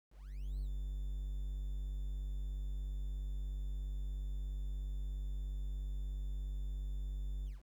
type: tone with ADSR envelope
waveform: triangle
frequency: 48.47 Hz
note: G1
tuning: 19 cents flat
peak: -33 dBFS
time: 0.1-7.62 s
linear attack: 510 ms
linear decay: 66 ms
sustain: -2 dB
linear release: 160 ms
effects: 11-bit